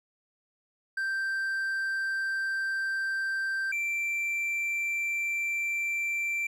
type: tone pair in turn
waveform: triangle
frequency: 1568 / 2349 Hz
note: G6 / D7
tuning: 0 / 0 cents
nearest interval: perfect fifth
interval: 700 cents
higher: second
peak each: -26 dBFS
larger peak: neither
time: 0.97-3.72 / 3.72-6.47 s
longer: neither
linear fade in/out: 5 ms
effects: none